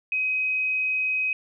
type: tone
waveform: sine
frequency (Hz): 2526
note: D#7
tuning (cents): +26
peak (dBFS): -22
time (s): 0.12-1.33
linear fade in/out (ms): 2
effects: none